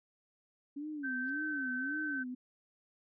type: tone with vibrato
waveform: sine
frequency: 277.2 Hz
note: C#4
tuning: in tune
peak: -38 dBFS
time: 0.76-2.35 s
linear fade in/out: 10 ms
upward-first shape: sine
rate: 1.8 Hz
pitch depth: 180 cents each way
type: tone with pitch glide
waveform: sine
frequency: 1552 to 1535.9 Hz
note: G6 to G6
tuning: -18 to -36 cents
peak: -35 dBFS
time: 1.03-2.24 s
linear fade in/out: 20 ms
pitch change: -18 cents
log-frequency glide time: 1.22-1.53 s
type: noise with exponential growth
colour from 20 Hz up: violet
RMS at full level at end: -49 dBFS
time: 1.19-1.3 s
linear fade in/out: 5 ms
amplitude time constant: 22 ms
effects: resampled to 11025 Hz